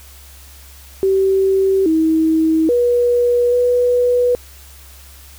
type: tone with pitch steps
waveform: sine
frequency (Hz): 385.4 / 319.7 / 483.9 / 490.5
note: G4 / D#4 / B4 / B4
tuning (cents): -29 / +47 / -35 / -12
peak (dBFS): -11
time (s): 1.03-4.35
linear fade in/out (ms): 0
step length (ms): 830
effects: added 68 Hz sine -40 dBFS peak until 5.38 s + white hiss -43 dBFS RMS until 5.38 s